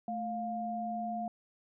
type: tone pair together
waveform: sine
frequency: 219.2 / 704 Hz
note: A3 / F5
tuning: -6 / +14 cents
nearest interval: octave + minor sixth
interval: 2020 cents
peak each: -38 / -35 dBFS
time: 0.08-1.28 s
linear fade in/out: 2 ms
effects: none